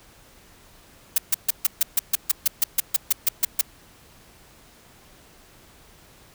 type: noise bursts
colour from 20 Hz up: blue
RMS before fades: -18 dBFS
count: 16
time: 1.16-3.612 s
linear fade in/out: 5 ms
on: 22 ms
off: 140 ms
effects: pink hiss -52 dBFS RMS until 6.34 s